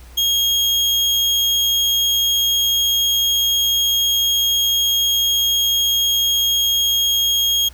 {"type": "tone", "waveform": "35% pulse", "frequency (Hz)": 3262, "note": "G#7", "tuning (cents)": -32, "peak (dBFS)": -13, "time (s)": [0.17, 7.69], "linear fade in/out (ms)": 10, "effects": ["added 60 Hz sine -38 dBFS peak until 7.73 s", "pink hiss -47 dBFS RMS until 7.73 s"]}